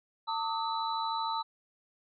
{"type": "tone cluster", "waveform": "sine", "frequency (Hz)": [902, 1179, 1272, 3963], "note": ["A5", "D6", "D#6", "B7"], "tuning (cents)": [43, 6, 38, 5], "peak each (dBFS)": [-32, -40, -37, -39], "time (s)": [0.27, 1.43], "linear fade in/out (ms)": 20, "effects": []}